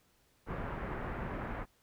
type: low-pass noise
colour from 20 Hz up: pink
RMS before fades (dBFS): -39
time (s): 0.46-1.66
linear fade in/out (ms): 50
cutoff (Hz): 1900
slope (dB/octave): 24
effects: pink hiss -70 dBFS RMS until 1.82 s